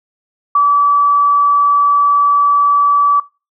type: tone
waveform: sine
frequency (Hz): 1151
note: D6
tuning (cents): -35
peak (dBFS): -7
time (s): 0.55-3.2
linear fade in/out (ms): 5
effects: noise-tail reverb RT60 0.3 s tail -23 dB re dry